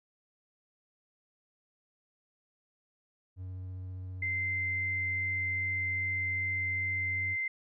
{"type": "tone with vibrato", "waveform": "triangle", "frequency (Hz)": 92.5, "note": "F#2", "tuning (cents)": 0, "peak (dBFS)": -36, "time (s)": [3.36, 7.37], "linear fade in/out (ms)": 50, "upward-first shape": "triangle", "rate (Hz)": 15, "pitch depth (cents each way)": 14}
{"type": "tone", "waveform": "sine", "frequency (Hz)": 2080, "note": "C7", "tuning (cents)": -11, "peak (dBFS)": -30, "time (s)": [4.22, 7.48], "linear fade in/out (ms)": 5}
{"effects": []}